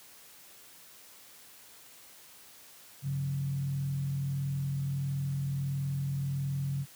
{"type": "tone with frequency modulation", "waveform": "sine", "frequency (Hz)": 138.59, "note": "C#3", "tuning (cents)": 0, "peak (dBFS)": -29, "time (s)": [3.02, 6.86], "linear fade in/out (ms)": 50, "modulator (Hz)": 41.5, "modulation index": 0.41, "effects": ["white hiss -54 dBFS RMS until 6.95 s", "high-pass 80 Hz 12 dB/octave"]}